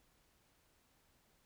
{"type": "silence", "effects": ["pink hiss -73 dBFS RMS until 1.45 s"]}